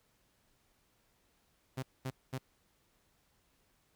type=tone bursts; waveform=sawtooth; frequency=130.81 Hz; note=C3; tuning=in tune; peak=-32 dBFS; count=3; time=1.77-2.384 s; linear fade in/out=10 ms; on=58 ms; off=220 ms; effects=pink hiss -73 dBFS RMS until 3.95 s